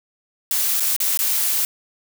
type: noise with dropouts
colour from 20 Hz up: blue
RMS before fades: -20 dBFS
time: 0.51-1.65 s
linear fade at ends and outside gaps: 1 ms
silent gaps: 0.798-0.804 / 0.964-1.002 / 1.174-1.19 s
effects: none